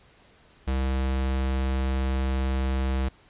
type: tone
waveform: square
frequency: 65.9 Hz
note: C2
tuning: 13 cents sharp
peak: -24 dBFS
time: 0.67-3.09 s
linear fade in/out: 10 ms
effects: pink hiss -57 dBFS RMS until 3.29 s + resampled to 8000 Hz